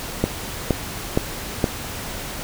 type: click train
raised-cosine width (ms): 2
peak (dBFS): -3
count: 4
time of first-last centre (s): 0.24-1.642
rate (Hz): 2.14
effects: pink hiss -31 dBFS RMS until 2.43 s